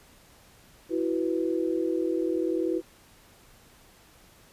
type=chord; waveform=sine; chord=E suspended second; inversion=none; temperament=equal; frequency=329.6 / 370 / 493.9 Hz; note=E4 / F#4 / B4; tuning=0 / 0 / 0 cents; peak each=-27 / -29 / -32 dBFS; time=0.89-2.82 s; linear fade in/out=50 ms; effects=pink hiss -56 dBFS RMS until 4.52 s + resampled to 32000 Hz